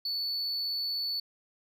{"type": "tone", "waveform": "sine", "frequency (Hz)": 4458, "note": "C#8", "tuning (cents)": 9, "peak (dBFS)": -27, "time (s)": [0.05, 1.2], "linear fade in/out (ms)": 5, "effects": ["tanh soft clip ceiling -29 dBFS"]}